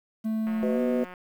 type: tone with pitch glide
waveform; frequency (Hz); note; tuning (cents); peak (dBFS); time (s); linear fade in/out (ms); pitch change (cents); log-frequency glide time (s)
triangle; 220 to 241.3; A3 to B3; 0 to -40; -23; 0.24-1.05; 20; +160; 0.69-0.8
type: click train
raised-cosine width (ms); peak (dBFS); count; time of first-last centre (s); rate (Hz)
0.5; -28; 122; 0.47-1.139; 181
type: harmonic tone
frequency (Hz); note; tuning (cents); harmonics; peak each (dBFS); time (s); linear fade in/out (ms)
126.1; B2; +36; 3 / 4 / 5; -31 / -28 / -33; 0.63-1.04; 0
effects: 9-bit